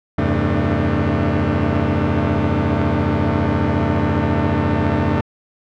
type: tone cluster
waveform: sawtooth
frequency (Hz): 82.9 / 97.4 / 134.5 / 224.8 / 299.7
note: E2 / G2 / C3 / A3 / D4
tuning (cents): +10 / -11 / +48 / +37 / +35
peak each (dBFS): -18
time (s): 0.18-5.21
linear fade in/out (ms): 5
effects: low-pass 2000 Hz 12 dB/octave